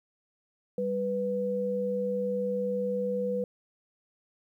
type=tone pair together; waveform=sine; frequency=196 / 493.9 Hz; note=G3 / B4; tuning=0 / 0 cents; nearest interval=octave + major third; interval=1600 cents; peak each=-33 / -28 dBFS; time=0.78-3.44 s; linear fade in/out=2 ms; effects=11-bit